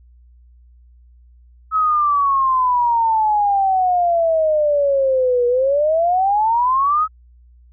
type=exponential two-way sweep; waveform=sine; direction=down then up; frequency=1292 to 480 to 1292 Hz; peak=-13 dBFS; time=1.71-7.08 s; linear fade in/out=50 ms; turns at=5.47 s; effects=added 60 Hz sine -45 dBFS peak until 7.72 s